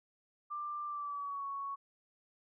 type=tone with pitch glide; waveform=sine; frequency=1185 to 1112 Hz; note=D6 to C#6; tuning=+15 to +5 cents; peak=-37 dBFS; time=0.5-1.76 s; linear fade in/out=20 ms; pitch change=-110 cents; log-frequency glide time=0.86-1.45 s; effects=none